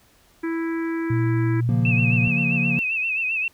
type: harmonic tone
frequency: 329.6 Hz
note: E4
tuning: in tune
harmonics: 1 / 3 / 4 / 5 / 6 / 7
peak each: -23 / -38 / -41 / -36 / -41 / -42 dBFS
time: 0.43-1.61 s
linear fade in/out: 10 ms
type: tone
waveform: sine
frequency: 118.6 Hz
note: A#2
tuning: 30 cents sharp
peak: -19 dBFS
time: 1.1-2.28 s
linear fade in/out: 5 ms
type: chord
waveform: triangle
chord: Bb minor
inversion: first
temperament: equal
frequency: 138.59 / 174.61 / 233.1 Hz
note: Db3 / F3 / Bb3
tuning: 0 / 0 / 0 cents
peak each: -23 dBFS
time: 1.69-2.79 s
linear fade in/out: 0 ms
type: tone with vibrato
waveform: sine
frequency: 2603 Hz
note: E7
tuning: 22 cents flat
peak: -21 dBFS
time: 1.85-3.48 s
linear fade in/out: 2 ms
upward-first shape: sine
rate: 7.6 Hz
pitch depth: 77 cents each way
effects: pink hiss -57 dBFS RMS until 3.53 s